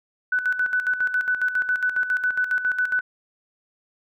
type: tone with tremolo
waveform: sine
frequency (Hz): 1495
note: F#6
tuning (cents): +17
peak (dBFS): -18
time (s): 0.32-3.01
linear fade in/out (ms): 5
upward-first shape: square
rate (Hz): 7.3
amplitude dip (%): 65
effects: none